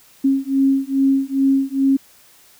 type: beating tone pair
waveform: sine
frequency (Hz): 270 / 272.4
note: C#4 / C#4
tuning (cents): -45 / -30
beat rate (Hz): 2.4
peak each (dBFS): -17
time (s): 0.24-1.97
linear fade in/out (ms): 10
effects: white hiss -50 dBFS RMS until 2.59 s